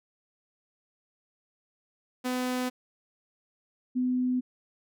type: tone pair in turn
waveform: sawtooth / sine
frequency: 251.9 / 251.9 Hz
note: B3 / B3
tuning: +34 / +34 cents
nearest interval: unison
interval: 0 cents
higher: neither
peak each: -24 / -24 dBFS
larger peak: neither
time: 2.24-2.7 / 3.95-4.41 s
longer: neither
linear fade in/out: 20 ms
effects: none